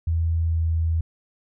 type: tone with pitch glide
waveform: sine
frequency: 82.41 to 81.7 Hz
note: E2 to E2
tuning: 0 to -15 cents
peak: -19 dBFS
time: 0.07-1.01 s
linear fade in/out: 5 ms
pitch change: -15 cents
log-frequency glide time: 0.45-0.61 s
effects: none